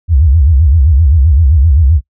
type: tone with vibrato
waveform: sine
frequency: 74.1 Hz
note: D2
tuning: 16 cents sharp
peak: -4 dBFS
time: 0.08-2.01 s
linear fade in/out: 50 ms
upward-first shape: sine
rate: 7.7 Hz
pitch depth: 260 cents each way
effects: noise-tail reverb RT60 0.1 s tail -24 dB re dry